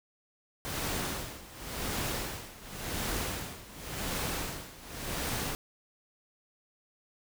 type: noise with tremolo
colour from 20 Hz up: pink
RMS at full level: -33 dBFS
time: 0.65-5.55 s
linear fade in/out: 0 ms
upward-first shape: sine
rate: 0.91 Hz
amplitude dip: 85%
effects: none